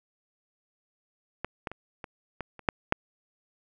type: clicks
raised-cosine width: 0.5 ms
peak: -16 / -17 / -24 / -23 / -19 / -29 / -7 / -6 dBFS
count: 8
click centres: 1.446 / 1.672 / 1.716 / 2.042 / 2.407 / 2.593 / 2.688 / 2.924 s
effects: none